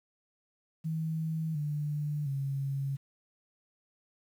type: tone with pitch steps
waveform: sine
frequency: 160 / 148.43 / 137.69 Hz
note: D#3 / D3 / C#3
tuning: +49 / +19 / -11 cents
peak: -30 dBFS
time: 0.84-2.97 s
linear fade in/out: 20 ms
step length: 710 ms
effects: 10-bit